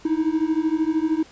triangle beating tone pair, 310.8 / 323.8 Hz, D#4 / E4, -2 / -31 cents, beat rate 13 Hz, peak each -20 dBFS, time 0.05-1.23 s, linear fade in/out 5 ms, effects pink hiss -49 dBFS RMS until 1.31 s + resampled to 16000 Hz

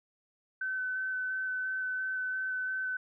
sine tone with vibrato, 1520 Hz, F#6, 46 cents sharp, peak -31 dBFS, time 0.61-2.97 s, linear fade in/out 5 ms, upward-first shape square, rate 2.9 Hz, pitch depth 9 cents each way, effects none

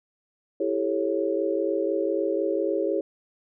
sine chord, A dominant seventh, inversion second, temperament just, 330 / 396 / 440 / 550 Hz, E4 / G4 / A4 / C#5, +2 / +18 / 0 / -14 cents, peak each -28 / -27 / -30 / -28 dBFS, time 0.6-3.01 s, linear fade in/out 5 ms, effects none

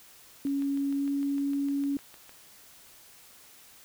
sine tone with pitch glide, 278.7 to 280.5 Hz, C#4 to C#4, +9 to +21 cents, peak -26 dBFS, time 0.45-1.97 s, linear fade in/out 2 ms, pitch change +12 cents, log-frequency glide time 0.96-1.03 s
click train, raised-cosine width 0.3 ms, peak -33 dBFS, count 13, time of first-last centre 0.47-2.294 s, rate 6.58 Hz
effects white hiss -54 dBFS RMS until 3.84 s

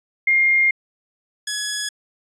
sine / 10% pulse tone pair in turn, 2122 / 1684.2 Hz, C7 / G#6, +24 / +24 cents, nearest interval major third, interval 400 cents, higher first, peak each -13 / -14 dBFS, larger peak first, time 0.27-0.71 / 1.47-1.89 s, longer first, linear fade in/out 5 ms, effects resampled to 22050 Hz

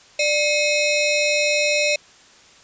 sawtooth ring-modulated tone, 1568 Hz, G6, in tune, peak -10 dBFS, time 0.19-1.96 s, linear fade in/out 5 ms, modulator 976 Hz, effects white hiss -49 dBFS RMS until 2.63 s + resampled to 16000 Hz

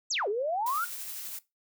sine exponential two-way sweep, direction down then up, 7902 to 388.7 to 1474 Hz, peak -27 dBFS, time 0.1-0.85 s, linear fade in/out 10 ms, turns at 0.28 s
blue noise with tremolo, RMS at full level -38 dBFS, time 0.66-1.39 s, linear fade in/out 5 ms, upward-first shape sine, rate 12 Hz, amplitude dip 25%
effects noise-tail reverb RT60 0.2 s tail -18 dB re dry

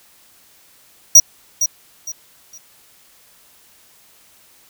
square tone with echo, 5770 Hz, F#8, 44 cents flat, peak -3 dBFS, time 1.15-1.2 s, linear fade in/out 5 ms, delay 460 ms, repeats 3, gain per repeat -11 dB, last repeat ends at 2.58 s, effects white hiss -51 dBFS RMS until 4.69 s

